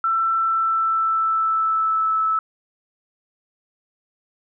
sine tone with pitch glide, 1337 to 1307.2 Hz, E6 to E6, +24 to -15 cents, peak -17 dBFS, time 0.04-2.39 s, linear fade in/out 2 ms, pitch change -39 cents, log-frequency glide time 0.32-2.2 s, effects none

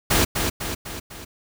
pink noise with echo, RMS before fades -18 dBFS, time 0.1-0.25 s, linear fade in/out 10 ms, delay 250 ms, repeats 4, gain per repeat -5 dB, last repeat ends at 1.25 s, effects none

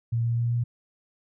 sine tone with pitch steps, 116.3 / 117.31 / 118.33 / 119.36 Hz, A#2 / A#2 / A#2 / A#2, -4 / +11 / +26 / +41 cents, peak -22 dBFS, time 0.12-0.64 s, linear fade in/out 10 ms, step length 130 ms, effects none

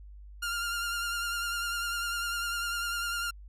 sawtooth tone with vibrato, 1400 Hz, F6, 4 cents sharp, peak -27 dBFS, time 0.42-3.31 s, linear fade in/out 10 ms, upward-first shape sine, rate 10 Hz, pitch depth 29 cents each way, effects added 50 Hz sine -45 dBFS peak until 3.48 s + resampled to 32000 Hz

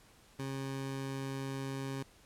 20% pulse tone, 135.4 Hz, C#3, 40 cents flat, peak -32 dBFS, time 0.39-2.03 s, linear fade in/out 5 ms, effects pink hiss -62 dBFS RMS until 2.25 s + low-pass 12000 Hz 12 dB/octave

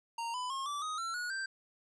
square tone with pitch steps, 927 / 999.3 / 1077.2 / 1161.2 / 1251.8 / 1349.4 / 1454.6 / 1568.1 Hz, A#5 / B5 / C#6 / D6 / D#6 / E6 / F#6 / G6, -10 / +20 / -50 / -20 / +10 / +40 / -30 / 0 cents, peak -36 dBFS, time 0.18-1.46 s, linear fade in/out 5 ms, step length 160 ms, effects resampled to 22050 Hz

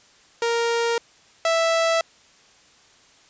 sawtooth tone pair in turn, 466.2 / 659.3 Hz, A#4 / E5, 0 / 0 cents, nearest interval tritone, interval 600 cents, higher second, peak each -16 / -14 dBFS, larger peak second, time 0.42-0.98 / 1.45-2.01 s, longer neither, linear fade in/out 2 ms, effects white hiss -54 dBFS RMS until 3.29 s + resampled to 16000 Hz

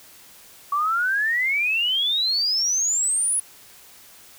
sine exponential sweep, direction up, 1128 to 10510 Hz, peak -19 dBFS, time 0.72-3.4 s, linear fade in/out 5 ms, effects white hiss -48 dBFS RMS until 4.38 s

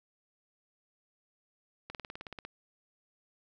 slowing click train, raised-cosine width 0.3 ms, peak -26 dBFS, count 11, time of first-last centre 1.9-2.45 s, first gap 48 ms, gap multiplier 1.03, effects none

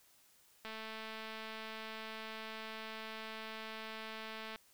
click train, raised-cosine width 0.3 ms, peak -30 dBFS, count 861, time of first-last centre 0.65-4.559 s, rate 220 Hz, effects white hiss -67 dBFS RMS until 4.73 s

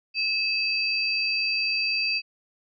sine tone pair together, 2593 / 4671 Hz, E7 / D8, -29 / -10 cents, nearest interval minor seventh, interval 1019 cents, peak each -25 / -26 dBFS, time 0.14-2.22 s, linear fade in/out 50 ms, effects none

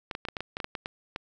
clicks, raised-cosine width 0.3 ms, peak -17 dBFS, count 12, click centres 0.112 / 0.151 / 0.252 / 0.286 / 0.368 / 0.406 / 0.569 / 0.602 / 0.644 / 0.752 / 0.859 / 1.161 s, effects none

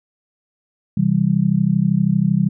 sine chord, C major, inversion none, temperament just, 130.81 / 163.52 / 196.22 Hz, C3 / E3 / G3, 0 / -14 / +2 cents, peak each -21 / -17 / -17 dBFS, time 0.97-2.49 s, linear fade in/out 5 ms, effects none

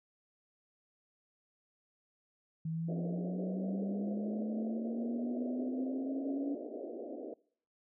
sine linear sweep, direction up, 159.5 to 282.7 Hz, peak -34 dBFS, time 2.65-6.55 s, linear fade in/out 5 ms
pink band-pass noise, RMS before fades -43 dBFS, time 2.88-7.34 s, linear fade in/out 5 ms, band 240 to 680 Hz, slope 96 dB/octave
effects noise-tail reverb RT60 0.6 s tail -24 dB re dry

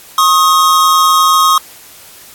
square tone pair together, 1086 / 1254.4 Hz, C#6 / D#6, -36 / +14 cents, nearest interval major second, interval 250 cents, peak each -10 dBFS, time 0.18-1.58 s, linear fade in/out 2 ms, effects white hiss -37 dBFS RMS until 2.34 s + AAC 64 kbps

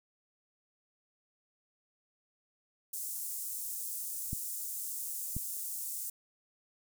pink high-pass noise, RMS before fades -39 dBFS, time 2.93-6.1 s, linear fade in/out 5 ms, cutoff 7800 Hz, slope 24 dB/octave
clicks, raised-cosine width 5 ms, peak -24 dBFS, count 2, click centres 4.331 / 5.366 s
effects none

